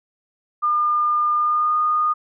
sine tone with pitch glide, 1207 to 1226.7 Hz, D6 to D#6, +47 to -25 cents, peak -16 dBFS, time 0.62-2.14 s, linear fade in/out 20 ms, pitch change +28 cents, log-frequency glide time 1.36-1.76 s, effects none

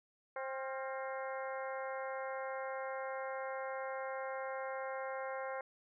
harmonic tone with a mistuned harmonic, 264.9 Hz, C4, 22 cents sharp, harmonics 2 / 3 / 4 / 5 / 6 / 7 / 8, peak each -41 / -45 / -47 / -49 / -51 / -52 / -53 dBFS, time 0.36-5.61 s, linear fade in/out 2 ms, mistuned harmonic 5, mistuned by +73 cents, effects none

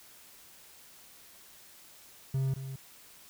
triangle tone with echo, 133.7 Hz, C3, 38 cents sharp, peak -25 dBFS, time 2.34-2.54 s, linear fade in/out 5 ms, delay 220 ms, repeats 1, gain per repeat -10 dB, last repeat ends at 2.76 s, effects white hiss -55 dBFS RMS until 3.29 s

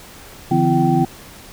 sine tone cluster, 145.5 / 169.1 / 255.2 / 338.7 / 771 Hz, D3 / E3 / C4 / E4 / G5, -16 / +44 / -43 / +47 / -29 cents, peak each -19 dBFS, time 0.51-1.05 s, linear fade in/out 5 ms, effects pink hiss -40 dBFS RMS until 1.52 s

